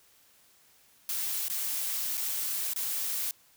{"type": "noise with dropouts", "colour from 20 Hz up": "blue", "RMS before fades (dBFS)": -32, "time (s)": [1.09, 3.31], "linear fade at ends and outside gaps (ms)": 1, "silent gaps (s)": [[1.483, 1.499], [2.172, 2.176], [2.735, 2.761]], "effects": ["white hiss -62 dBFS RMS until 3.56 s"]}